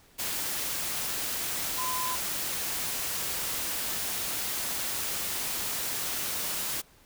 sine tone in noise, 1016 Hz, B5, 49 cents sharp, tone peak -31 dBFS, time 1.77-2.16 s, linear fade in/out 20 ms, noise white, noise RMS -32 dBFS, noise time 0.18-6.82 s, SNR -2 dB, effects pink hiss -59 dBFS RMS until 7.05 s

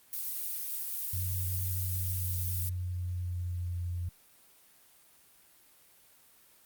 violet noise, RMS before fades -36 dBFS, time 0.13-2.69 s, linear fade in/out 0 ms
sine tone with pitch glide, 92.5 to 87.56 Hz, F#2 to F2, 0 to +5 cents, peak -32 dBFS, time 1.13-4.09 s, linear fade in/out 5 ms, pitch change -95 cents, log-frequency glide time 1.96-3.81 s
effects white hiss -61 dBFS RMS until 6.65 s + Opus 32 kbps

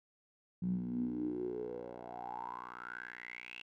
10% pulse tone with band-pass filter sweep, 60.5 Hz, B1, 35 cents flat, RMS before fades -41 dBFS, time 0.62-3.62 s, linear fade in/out 5 ms, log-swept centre 170 to 2800 Hz, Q 9.5, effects none

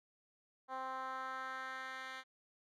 10% pulse tone with band-pass filter sweep, 261.6 Hz, C4, in tune, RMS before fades -44 dBFS, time 0.68-2.24 s, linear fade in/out 50 ms, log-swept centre 890 to 2400 Hz, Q 1.9, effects none

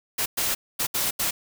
white noise bursts at uneven times, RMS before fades -25 dBFS, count 5, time 0.18-0.26 / 0.37-0.55 / 0.79-0.87 / 0.94-1.11 / 1.19-1.31 s, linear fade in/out 10 ms, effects none

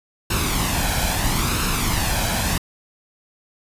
pink noise with flanger, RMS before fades -21 dBFS, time 0.3-2.58 s, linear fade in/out 5 ms, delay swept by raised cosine 0.75 to 1.27 ms, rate 0.76 Hz, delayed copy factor +0.55, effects resampled to 32000 Hz

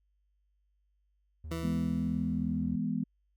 triangle tone with vibrato, 77.78 Hz, D#2, in tune, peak -37 dBFS, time 1.44-2.76 s, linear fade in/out 5 ms, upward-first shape triangle, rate 4.9 Hz, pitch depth 10 cents each way
20% pulse tone with exponential decay, 164.81 Hz, E3, in tune, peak -28 dBFS, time 1.51-2.76 s, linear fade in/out 5 ms, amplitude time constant 270 ms
sine chord, E major, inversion none, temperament equal, 164.81 / 207.7 / 246.9 Hz, E3 / G#3 / B3, 0 / 0 / 0 cents, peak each -35 / -33 / -33 dBFS, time 1.63-3.04 s, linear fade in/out 10 ms
effects added 50 Hz sine -70 dBFS peak until 3.36 s

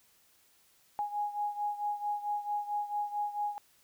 sine beating tone pair, 827 / 831.5 Hz, G#5 / G#5, -8 / +2 cents, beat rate 4.5 Hz, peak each -33 / -37 dBFS, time 0.99-3.58 s, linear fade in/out 0 ms, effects white hiss -66 dBFS RMS until 3.83 s

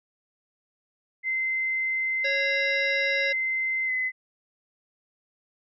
sine tone with pitch glide, 2070 to 2032 Hz, C7 to B6, -19 to +49 cents, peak -24 dBFS, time 1.23-4.12 s, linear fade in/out 50 ms, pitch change -32 cents, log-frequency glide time 3.86-3.91 s
harmonic tone, 552 Hz, C#5, 7 cents flat, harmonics 1 / 3 / 5 / 7 / 9 / 10, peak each -30 / -31 / -36 / -35 / -41 / -42 dBFS, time 2.24-3.33 s, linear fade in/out 10 ms
effects none

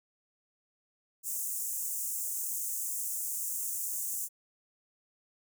pink high-pass noise, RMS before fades -35 dBFS, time 1.23-4.29 s, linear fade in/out 50 ms, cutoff 6700 Hz, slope 48 dB/octave, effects none

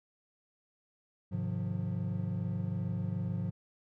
triangle chord, F minor seventh, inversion first, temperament equal with one note detuned, 103.83 / 130.81 / 155.56 / 178.08 Hz, Ab2 / C3 / Eb3 / F3, 0 / 0 / 0 / +34 cents, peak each -34 / -37 / -39 / -34 dBFS, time 1.31-3.51 s, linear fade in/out 20 ms, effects none

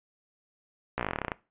slowing click train, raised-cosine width 0.5 ms, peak -14 dBFS, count 15, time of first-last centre 0.98-1.318 s, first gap 15 ms, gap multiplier 1.07, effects noise-tail reverb RT60 0.3 s tail -20 dB re dry + resampled to 8000 Hz

